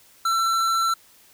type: tone with hard clipping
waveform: triangle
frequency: 1343 Hz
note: E6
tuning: 32 cents sharp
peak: -21 dBFS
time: 0.25-0.94 s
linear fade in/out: 5 ms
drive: 18 dB
effects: white hiss -54 dBFS RMS until 1.33 s